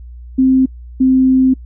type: tone pair in turn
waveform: sine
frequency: 261.6 / 260.5 Hz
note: C4 / C4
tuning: 0 / -7 cents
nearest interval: unison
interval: 7 cents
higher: first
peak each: -7 dBFS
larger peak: neither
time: 0.38-0.66 / 1-1.54 s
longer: second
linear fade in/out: 10 ms
effects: noise-tail reverb RT60 0.1 s tail -26 dB re dry + added 60 Hz sine -30 dBFS peak until 1.65 s